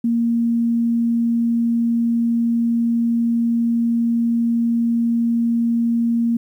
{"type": "tone", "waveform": "sine", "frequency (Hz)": 233.1, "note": "A#3", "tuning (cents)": 0, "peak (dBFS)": -15, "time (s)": [0.04, 6.37], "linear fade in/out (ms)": 5, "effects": ["9-bit"]}